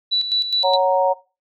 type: tone with tremolo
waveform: sine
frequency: 3951 Hz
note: B7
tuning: in tune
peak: -15 dBFS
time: 0.11-0.77 s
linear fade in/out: 20 ms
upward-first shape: square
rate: 4.8 Hz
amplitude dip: 60%
type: chord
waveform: sine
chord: F# major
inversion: second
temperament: equal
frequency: 554.4 / 740 / 932.3 Hz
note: C#5 / F#5 / A#5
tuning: 0 / 0 / 0 cents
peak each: -17 / -20 / -19 dBFS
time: 0.63-1.14 s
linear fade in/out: 20 ms
effects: noise-tail reverb RT60 0.3 s tail -19 dB re dry